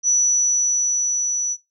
sine tone with level ramp, 5920 Hz, F#8, in tune, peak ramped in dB -13 to -20 dBFS, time 0.03-1.57 s, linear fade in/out 50 ms, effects noise-tail reverb RT60 0.2 s tail -18 dB re dry

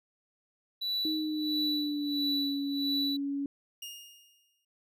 triangle tone with tremolo, 3951 Hz, B7, in tune, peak -27 dBFS, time 0.81-3.17 s, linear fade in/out 10 ms, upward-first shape sine, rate 1.5 Hz, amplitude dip 80%
sine tone with pitch glide, 311.1 to 280.4 Hz, D#4 to C#4, 0 to +20 cents, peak -30 dBFS, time 1.05-3.46 s, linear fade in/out 2 ms, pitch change -180 cents, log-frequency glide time 1.17-2.48 s
sawtooth tone with exponential decay, 2840 Hz, F7, 28 cents sharp, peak -35 dBFS, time 3.82-4.65 s, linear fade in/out 5 ms, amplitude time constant 180 ms
effects none

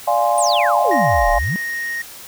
sine chord, D half-diminished seventh, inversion none, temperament equal, 587.3 / 698.5 / 830.6 / 1046.5 Hz, D5 / F5 / Ab5 / C6, 0 / 0 / 0 / 0 cents, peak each -20 / -17 / -19 / -22 dBFS, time 0.07-1.39 s, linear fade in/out 10 ms
sine exponential two-way sweep, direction down then up, 9550 to 32.63 to 207.3 Hz, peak -19 dBFS, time 0.38-1.56 s, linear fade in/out 0 ms, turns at 1.31 s
triangle tone, 1864.7 Hz, A#6, in tune, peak -20 dBFS, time 0.91-2.02 s, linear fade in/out 5 ms
effects white hiss -37 dBFS RMS until 2.27 s

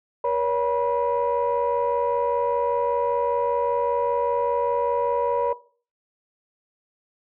sine tone cluster, 477.9 / 563 / 972 Hz, A#4 / C#5 / B5, +43 / +27 / -28 cents, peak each -24 dBFS, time 0.24-5.53 s, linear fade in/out 5 ms, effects noise-tail reverb RT60 0.4 s tail -17 dB re dry + tanh soft clip ceiling -14 dBFS

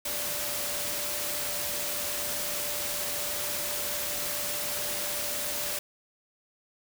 sine tone in noise, 587.3 Hz, D5, in tune, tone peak -41 dBFS, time 0.05-5.79 s, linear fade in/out 5 ms, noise white, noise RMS -32 dBFS, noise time 0.05-5.79 s, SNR -12 dB, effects none

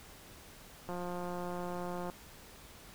click train, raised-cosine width 1 ms, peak -27 dBFS, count 215, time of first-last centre 0.89-2.099 s, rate 177 Hz, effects pink hiss -54 dBFS RMS until 2.94 s

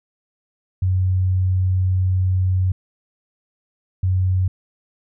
sine tone pair in turn, 92.8 / 92.8 Hz, F#2 / F#2, +6 / +6 cents, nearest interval unison, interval 0 cents, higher neither, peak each -15 dBFS, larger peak neither, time 0.82-2.72 / 4.03-4.48 s, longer first, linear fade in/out 5 ms, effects none

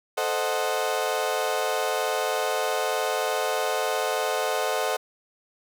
30% pulse chord, A diminished seventh, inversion none, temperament equal, 440 / 523.3 / 622.3 / 740 Hz, A4 / C5 / Eb5 / Gb5, 0 / 0 / 0 / 0 cents, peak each -27 dBFS, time 0.17-4.97 s, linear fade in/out 10 ms, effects none

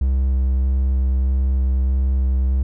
triangle tone with vibrato, 65.41 Hz, C2, in tune, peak -13 dBFS, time 0.01-2.63 s, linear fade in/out 5 ms, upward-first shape square, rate 1.6 Hz, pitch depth 10 cents each way, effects none

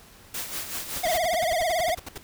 white noise with tremolo, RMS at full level -31 dBFS, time 0.34-1.18 s, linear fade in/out 5 ms, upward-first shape sine, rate 5.3 Hz, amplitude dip 60%
pink noise bursts, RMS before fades -36 dBFS, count 14, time 0.96-2.179 s, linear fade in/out 2 ms, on 23 ms, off 69 ms
square tone with vibrato, 678 Hz, E5, 49 cents sharp, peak -23 dBFS, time 1.03-1.95 s, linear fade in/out 10 ms, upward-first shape triangle, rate 18 Hz, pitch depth 160 cents each way
effects pink hiss -51 dBFS RMS until 2.23 s

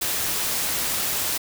white noise, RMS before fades -25 dBFS, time 0.01-1.38 s, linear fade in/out 10 ms, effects none

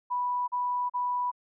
sine tone bursts, 985 Hz, B5, 5 cents flat, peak -26 dBFS, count 3, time 0.1-1.316 s, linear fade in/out 20 ms, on 380 ms, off 38 ms, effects none

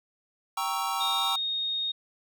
square chord, G diminished seventh, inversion none, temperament equal, 784 / 932.3 / 1108.7 / 1318.5 Hz, G5 / Bb5 / Db6 / Fb6, 0 / 0 / 0 / 0 cents, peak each -34 dBFS, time 0.57-1.36 s, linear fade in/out 5 ms
sine tone, 3715 Hz, A#7, 7 cents flat, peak -27 dBFS, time 1-1.92 s, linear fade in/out 10 ms
effects none

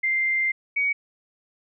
sine tone pair in turn, 2093 / 2252 Hz, C7 / C#7, 0 / +27 cents, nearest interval minor second, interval 127 cents, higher second, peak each -20 dBFS, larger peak neither, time 0.03-0.52 / 0.76-0.93 s, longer first, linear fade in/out 10 ms, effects none

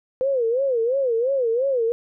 sine tone with vibrato, 500 Hz, B4, 21 cents sharp, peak -18 dBFS, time 0.21-1.92 s, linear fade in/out 0 ms, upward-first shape sine, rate 2.9 Hz, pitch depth 180 cents each way, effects none

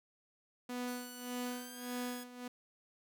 sawtooth tone with tremolo, 246.9 Hz, B3, in tune, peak -33 dBFS, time 0.69-2.48 s, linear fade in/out 5 ms, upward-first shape sine, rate 1.7 Hz, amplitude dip 80%
5% pulse tone with pitch glide, 1482 to 1673.1 Hz, F#6 to G#6, +2 to +12 cents, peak -38 dBFS, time 0.87-2.24 s, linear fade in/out 10 ms, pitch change +210 cents, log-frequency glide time 1.42-1.94 s
effects none

